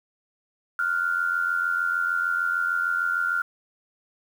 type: tone pair together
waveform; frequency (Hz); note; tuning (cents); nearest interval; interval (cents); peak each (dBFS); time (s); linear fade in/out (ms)
sine; 1396.9 / 1483.5; F6 / F#6; 0 / +4; minor second; 104; -23 / -28; 0.79-3.42; 2
effects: 8-bit